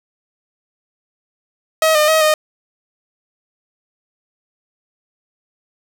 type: tone with pitch steps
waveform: sawtooth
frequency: 636 / 607 / 634 / 616 Hz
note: D#5 / D#5 / D#5 / D#5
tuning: +38 / -43 / +32 / -17 cents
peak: -7 dBFS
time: 1.82-2.34 s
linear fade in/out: 2 ms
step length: 130 ms
effects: none